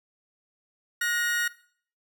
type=tone pair together; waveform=40% pulse; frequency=1443.8 / 1874 Hz; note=F#6 / A#6; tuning=-43 / +9 cents; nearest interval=perfect fourth; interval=452 cents; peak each=-27 / -27 dBFS; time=1.01-1.48 s; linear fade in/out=5 ms; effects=noise-tail reverb RT60 0.5 s tail -18 dB re dry